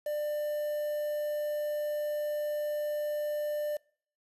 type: tone with quantisation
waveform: triangle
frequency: 595 Hz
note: D5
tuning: 22 cents sharp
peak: -28 dBFS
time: 0.06-3.77 s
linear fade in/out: 5 ms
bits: 8
effects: noise-tail reverb RT60 0.5 s tail -24 dB re dry + resampled to 32000 Hz